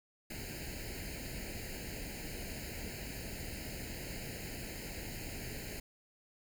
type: noise with comb filter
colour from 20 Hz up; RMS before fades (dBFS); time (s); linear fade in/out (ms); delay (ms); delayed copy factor
pink; -43; 0.3-5.8; 5; 0.43; +0.95
effects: none